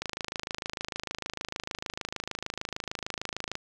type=click train; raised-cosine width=0.2 ms; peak=-15 dBFS; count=95; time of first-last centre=0.02-3.554 s; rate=26.6 Hz; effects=none